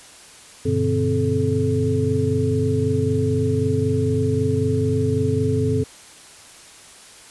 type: tone cluster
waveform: sine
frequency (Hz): 97.4 / 121.3 / 146.5 / 259.5 / 431.7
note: G2 / B2 / D3 / C4 / A4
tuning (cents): -11 / -31 / -4 / -14 / -33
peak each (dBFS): -23 / -24 / -26 / -24 / -22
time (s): 0.65-5.84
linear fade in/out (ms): 10
effects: white hiss -44 dBFS RMS until 7.3 s + resampled to 24000 Hz